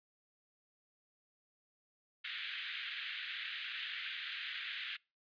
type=band-pass noise; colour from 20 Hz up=white; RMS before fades=-43 dBFS; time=2.24-4.97 s; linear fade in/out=10 ms; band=1500 to 3700 Hz; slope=48 dB/octave; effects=noise-tail reverb RT60 0.3 s tail -26 dB re dry + resampled to 11025 Hz